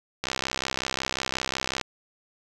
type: click train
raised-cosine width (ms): 0.2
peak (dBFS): -9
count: 104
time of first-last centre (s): 0.24-1.813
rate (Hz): 65.5
effects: none